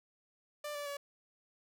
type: tone with pitch steps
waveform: sawtooth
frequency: 592 / 580.2 / 568.5 Hz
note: D5 / D5 / C#5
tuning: +14 / -21 / +44 cents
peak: -35 dBFS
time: 0.64-0.97 s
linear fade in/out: 5 ms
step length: 110 ms
effects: none